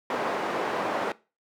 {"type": "band-pass noise", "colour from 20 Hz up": "white", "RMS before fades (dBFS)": -29, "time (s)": [0.1, 1.12], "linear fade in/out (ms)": 2, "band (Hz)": [310, 940], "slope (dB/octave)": 12, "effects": ["noise-tail reverb RT60 0.3 s tail -20 dB re dry"]}